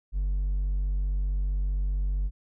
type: tone with hard clipping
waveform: sine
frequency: 47.67 Hz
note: G1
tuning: 48 cents flat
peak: -25 dBFS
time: 0.12-2.31 s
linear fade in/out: 50 ms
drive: 2 dB
effects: none